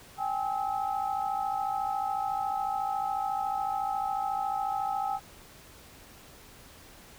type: tone cluster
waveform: sine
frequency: 783 / 837 / 1290 Hz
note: G5 / G#5 / E6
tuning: -2 / +13 / -38 cents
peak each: -30 / -33 / -37 dBFS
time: 0.17-5.2 s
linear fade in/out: 50 ms
effects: pink hiss -52 dBFS RMS until 7.18 s

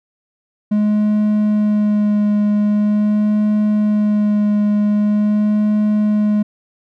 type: tone with vibrato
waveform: triangle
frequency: 209.5 Hz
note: G#3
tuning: 15 cents sharp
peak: -10 dBFS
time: 0.71-6.43 s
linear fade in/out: 10 ms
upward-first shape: sine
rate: 0.44 Hz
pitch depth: 13 cents each way
effects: none

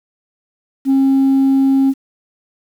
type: tone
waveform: sine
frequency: 270 Hz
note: C#4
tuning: 45 cents flat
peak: -7 dBFS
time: 0.85-1.94 s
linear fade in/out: 50 ms
effects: tanh soft clip ceiling -8 dBFS + 7-bit

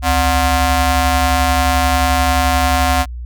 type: ring-modulated tone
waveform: sawtooth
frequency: 329.6 Hz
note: E4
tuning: in tune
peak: -5 dBFS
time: 0.02-3.06 s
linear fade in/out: 50 ms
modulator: 401 Hz
effects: added 60 Hz sine -24 dBFS peak until 3.25 s

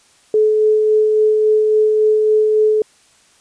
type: tone with tremolo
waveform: sine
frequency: 430 Hz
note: A4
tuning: 40 cents flat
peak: -9 dBFS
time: 0.34-2.82 s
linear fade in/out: 2 ms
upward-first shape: sine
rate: 3.6 Hz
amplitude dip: 25%
effects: white hiss -52 dBFS RMS until 3.4 s + resampled to 22050 Hz

